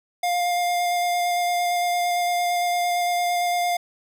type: tone with vibrato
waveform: square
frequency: 705 Hz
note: F5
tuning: 16 cents sharp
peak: -21 dBFS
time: 0.23-3.77 s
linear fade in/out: 5 ms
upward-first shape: square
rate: 8.8 Hz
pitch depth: 8 cents each way
effects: none